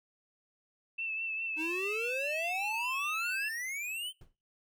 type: tone with vibrato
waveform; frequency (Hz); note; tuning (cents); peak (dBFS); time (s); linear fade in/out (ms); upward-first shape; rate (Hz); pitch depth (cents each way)
sine; 2649; E7; +8; -33; 0.98-3.49; 10; triangle; 4.9; 41
type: exponential sweep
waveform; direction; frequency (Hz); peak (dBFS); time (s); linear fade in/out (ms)
square; up; 303.6 to 3136; -36; 1.56-4.13; 50
type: noise with exponential decay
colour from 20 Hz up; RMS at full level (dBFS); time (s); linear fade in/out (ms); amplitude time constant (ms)
brown; -44; 4.21-4.35; 2; 30
effects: noise-tail reverb RT60 0.4 s tail -26 dB re dry